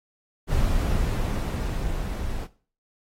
brown noise with level ramp, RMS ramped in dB -22 to -30 dBFS, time 0.47-2.48 s, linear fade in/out 50 ms, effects noise-tail reverb RT60 0.4 s tail -17 dB re dry + AAC 48 kbps

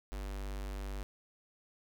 square tone with notch filter, 49 Hz, G1, in tune, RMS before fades -40 dBFS, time 0.12-1.03 s, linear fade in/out 0 ms, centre 110 Hz, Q 0.79, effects none

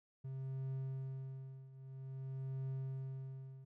triangle tone with tremolo, 133.1 Hz, C3, 30 cents sharp, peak -36 dBFS, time 0.24-3.65 s, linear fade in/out 10 ms, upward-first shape triangle, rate 0.51 Hz, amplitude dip 85%, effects none

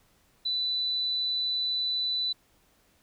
sine tone, 3984 Hz, B7, 14 cents sharp, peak -26 dBFS, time 0.45-2.33 s, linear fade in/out 10 ms, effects pink hiss -65 dBFS RMS until 3.02 s

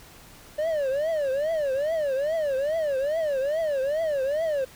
triangle tone with vibrato, 587.3 Hz, D5, in tune, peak -21 dBFS, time 0.58-4.65 s, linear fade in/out 10 ms, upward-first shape triangle, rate 2.4 Hz, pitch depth 230 cents each way, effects pink hiss -49 dBFS RMS until 4.75 s

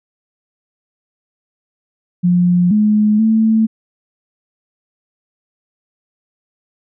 sine tone with pitch steps, 177.2 / 211.7 / 221.2 Hz, F3 / G#3 / A3, +25 / +33 / +9 cents, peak -9 dBFS, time 2.23-3.67 s, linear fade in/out 20 ms, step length 480 ms, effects none

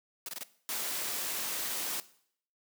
white noise bursts, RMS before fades -39 dBFS, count 4, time 0.26-0.434 s, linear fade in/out 2 ms, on 27 ms, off 22 ms
white noise, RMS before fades -35 dBFS, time 0.69-2 s, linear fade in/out 0 ms
effects noise-tail reverb RT60 0.6 s tail -17 dB re dry + high-pass 200 Hz 12 dB/octave

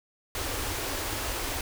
pink band-stop noise, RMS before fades -32 dBFS, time 0.35-1.61 s, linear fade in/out 2 ms, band 120 to 260 Hz, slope 48 dB/octave, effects none

